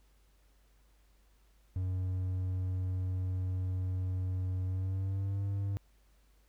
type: tone with pitch glide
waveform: triangle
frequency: 92.5 to 99.14 Hz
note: F#2 to G2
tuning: 0 to +20 cents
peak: -29 dBFS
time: 1.76-5.77 s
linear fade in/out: 0 ms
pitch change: +120 cents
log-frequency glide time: 4.64-5.42 s
effects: added 50 Hz sine -63 dBFS peak until 6.48 s + pink hiss -72 dBFS RMS until 6.48 s